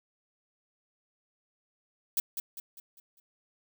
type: noise with echo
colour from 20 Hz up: violet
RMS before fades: -27 dBFS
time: 2.17-2.2 s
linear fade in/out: 2 ms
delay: 200 ms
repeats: 5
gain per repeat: -7 dB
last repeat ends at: 3.2 s
effects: none